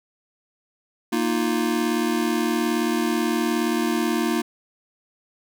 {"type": "chord", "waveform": "square", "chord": "Bb suspended fourth", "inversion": "none", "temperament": "just", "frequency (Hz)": [233.1, 310.8, 349.6], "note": ["Bb3", "Eb4", "F4"], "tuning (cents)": [0, -2, 2], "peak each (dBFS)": [-25, -26, -26], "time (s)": [1.12, 4.42], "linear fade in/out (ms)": 10, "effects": []}